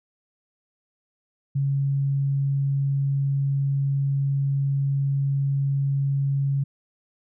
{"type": "tone", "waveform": "sine", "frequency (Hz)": 138.59, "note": "C#3", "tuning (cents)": 0, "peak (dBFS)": -20, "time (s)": [1.55, 6.64], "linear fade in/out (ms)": 10, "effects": []}